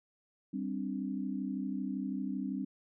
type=chord; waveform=sine; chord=G suspended fourth; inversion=none; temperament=just; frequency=196 / 261.3 / 294 Hz; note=G3 / C4 / D4; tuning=0 / -2 / +2 cents; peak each=-37 / -37 / -40 dBFS; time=0.53-2.65 s; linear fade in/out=10 ms; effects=none